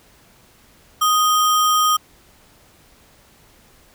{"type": "tone with sample-and-hold", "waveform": "sine", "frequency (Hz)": 1244.5, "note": "D#6", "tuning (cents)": 0, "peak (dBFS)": -13, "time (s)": [1.01, 1.97], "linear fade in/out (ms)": 10, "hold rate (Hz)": 4410, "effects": ["pink hiss -52 dBFS RMS until 3.94 s"]}